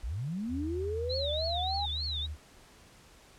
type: linear sweep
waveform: sine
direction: up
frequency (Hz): 43.61 to 830.6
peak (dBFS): -32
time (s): 0.03-1.86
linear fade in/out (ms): 10
type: tone with pitch glide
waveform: sine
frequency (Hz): 80.9 to 75.92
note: E2 to D#2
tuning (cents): -32 to -42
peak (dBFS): -35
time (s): 0.48-2.37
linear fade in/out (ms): 50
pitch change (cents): -110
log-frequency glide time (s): 1.12-1.34
type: tone with vibrato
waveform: sine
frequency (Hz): 3903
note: B7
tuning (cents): -21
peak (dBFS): -33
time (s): 1.09-2.27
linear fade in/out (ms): 20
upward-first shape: triangle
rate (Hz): 3.4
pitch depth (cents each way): 220
effects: pink hiss -57 dBFS RMS until 3.38 s + low-pass 10000 Hz 12 dB/octave